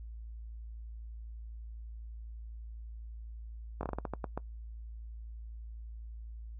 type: slowing click train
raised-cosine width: 1 ms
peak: -21 dBFS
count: 10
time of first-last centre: 3.81-4.376 s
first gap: 21 ms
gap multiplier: 1.26
effects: noise-tail reverb RT60 0.1 s tail -21 dB re dry + added 56 Hz sine -42 dBFS peak until 6.59 s